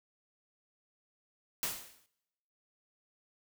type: noise with exponential decay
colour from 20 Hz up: white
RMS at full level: -32 dBFS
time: 1.63-2.06 s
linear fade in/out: 0 ms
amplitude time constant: 92 ms
effects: noise-tail reverb RT60 1.0 s tail -25 dB re dry